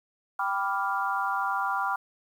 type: chord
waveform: sine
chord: G dominant seventh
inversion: none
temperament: equal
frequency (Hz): 784 / 987.8 / 1174.7 / 1396.9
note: G5 / B5 / D6 / F6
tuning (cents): 0 / 0 / 0 / 0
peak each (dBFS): -31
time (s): 0.39-1.96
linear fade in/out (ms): 5
effects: 9-bit